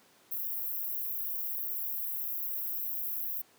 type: high-pass noise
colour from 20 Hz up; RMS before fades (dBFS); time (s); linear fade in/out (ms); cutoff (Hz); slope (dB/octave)
white; -35; 0.31-3.42; 10; 12000; 96
effects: pink hiss -62 dBFS RMS until 3.58 s + high-pass 200 Hz 12 dB/octave